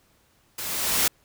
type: noise with level ramp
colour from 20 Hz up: white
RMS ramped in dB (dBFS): -33 to -20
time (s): 0.58-1.08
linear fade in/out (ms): 5
effects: pink hiss -63 dBFS RMS until 1.24 s